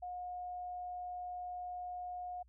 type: tone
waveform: sine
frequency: 720 Hz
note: F#5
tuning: 47 cents flat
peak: -40 dBFS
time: 0.02-2.43 s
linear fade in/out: 10 ms
effects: added 60 Hz sine -62 dBFS peak until 2.48 s